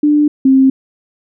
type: tone pair in turn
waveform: sine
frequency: 296.7 / 265.9 Hz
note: D4 / C4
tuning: +18 / +28 cents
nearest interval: major second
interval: 190 cents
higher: first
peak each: -7 / -5 dBFS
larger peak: second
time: 0.03-0.28 / 0.45-0.7 s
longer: neither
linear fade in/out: 5 ms
effects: none